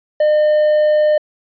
triangle tone, 606 Hz, D#5, 46 cents flat, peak -8 dBFS, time 0.2-1.18 s, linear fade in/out 5 ms, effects resampled to 11025 Hz

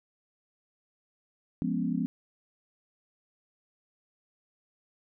sine chord, C# dominant seventh, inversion first, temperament equal, 174.61 / 207.7 / 246.9 / 277.2 Hz, E#3 / G#3 / B3 / C#4, 0 / 0 / 0 / 0 cents, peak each -32 / -33 / -31 / -34 dBFS, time 1.62-2.06 s, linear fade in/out 0 ms, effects none

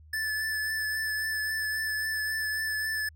square tone with vibrato, 1744 Hz, A6, 16 cents flat, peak -29 dBFS, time 0.13-3.09 s, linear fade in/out 5 ms, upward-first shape triangle, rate 3.7 Hz, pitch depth 21 cents each way, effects added 77 Hz sine -50 dBFS peak until 3.15 s

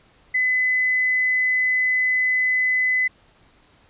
sine tone, 2015 Hz, B6, 34 cents sharp, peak -17 dBFS, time 0.34-3.08 s, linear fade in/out 10 ms, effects pink hiss -56 dBFS RMS until 3.89 s + resampled to 8000 Hz

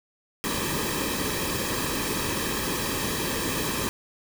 pink noise with comb filter, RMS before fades -28 dBFS, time 0.44-3.89 s, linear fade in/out 0 ms, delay 1.4 ms, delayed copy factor -0.7, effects none

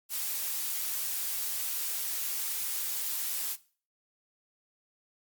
blue noise, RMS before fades -33 dBFS, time 0.09-3.57 s, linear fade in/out 50 ms, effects noise-tail reverb RT60 0.4 s tail -18 dB re dry + Opus 48 kbps

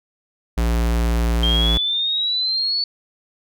square tone, 57.9 Hz, A#1, 11 cents flat, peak -17 dBFS, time 0.57-1.78 s, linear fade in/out 10 ms
sine exponential sweep, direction up, 3172 to 4474 Hz, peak -18 dBFS, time 1.43-2.84 s, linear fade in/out 2 ms
effects none

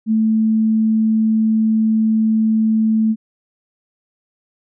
sine tone, 220 Hz, A3, in tune, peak -12 dBFS, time 0.06-3.16 s, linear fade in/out 50 ms, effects none

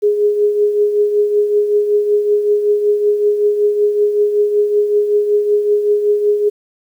sine tone with tremolo, 415.3 Hz, G#4, in tune, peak -8 dBFS, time 0.02-6.5 s, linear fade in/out 20 ms, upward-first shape triangle, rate 5.3 Hz, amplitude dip 60%, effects 8-bit

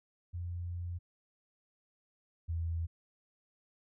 sine tone pair in turn, 87.31 / 83.2 Hz, F2 / E2, 0 / +17 cents, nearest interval minor second, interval 83 cents, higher first, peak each -36 / -32 dBFS, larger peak second, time 0.33-0.99 / 2.48-2.87 s, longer first, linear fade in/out 20 ms, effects none

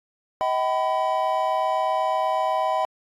triangle tone cluster, 636 / 764 / 999 Hz, D#5 / G5 / B5, +38 / -45 / +20 cents, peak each -23 dBFS, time 0.41-2.85 s, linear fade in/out 0 ms, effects AAC 64 kbps

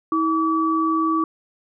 sine tone pair together, 321.9 / 1147 Hz, E4 / D6, -41 / -41 cents, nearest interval octave + minor seventh, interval 2200 cents, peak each -20 dBFS, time 0.12-1.24 s, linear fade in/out 2 ms, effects none

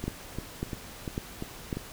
two click trains, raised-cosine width 3 ms, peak -20 / -17 dBFS, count 6 / 4, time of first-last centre 0.04-1.77 / 0.08-1.728 s, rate 2.89 / 1.82 Hz, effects pink hiss -45 dBFS RMS until 1.92 s

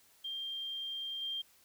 sine tone with level steps, 3185 Hz, G7, 27 cents sharp, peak -37 / -35 dBFS, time 0.24-1.42 s, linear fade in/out 10 ms, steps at 1.21 s, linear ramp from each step 20 ms, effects white hiss -65 dBFS RMS until 1.64 s

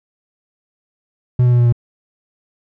triangle tone with pitch steps, 124.3 / 122.94 / 121.6 / 120.27 / 118.96 Hz, B2 / B2 / B2 / B2 / A#2, +12 / -7 / -26 / -45 / +36 cents, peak -7 dBFS, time 1.39-1.725 s, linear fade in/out 5 ms, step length 67 ms, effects none

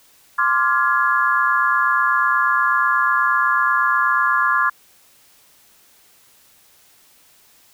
sine chord, D half-diminished seventh, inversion third, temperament equal with one note detuned, 1046.5 / 1174.7 / 1396.9 / 1678.6 Hz, C6 / D6 / F6 / Ab6, 0 / 0 / 0 / +18 cents, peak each -20 dBFS, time 0.38-4.7 s, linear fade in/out 10 ms, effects white hiss -53 dBFS RMS until 7.73 s

